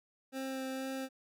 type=tone with vibrato; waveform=25% pulse; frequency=264.4 Hz; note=C4; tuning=18 cents sharp; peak=-33 dBFS; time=0.32-1.09 s; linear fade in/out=50 ms; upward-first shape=sine; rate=2.1 Hz; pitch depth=10 cents each way; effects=none